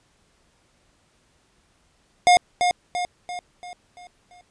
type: tone with echo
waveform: square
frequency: 715 Hz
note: F5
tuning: 41 cents sharp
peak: -12 dBFS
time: 2.27-2.37 s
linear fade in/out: 0 ms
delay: 340 ms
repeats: 6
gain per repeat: -6 dB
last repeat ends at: 4.41 s
effects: pink hiss -63 dBFS RMS until 4.5 s + resampled to 22050 Hz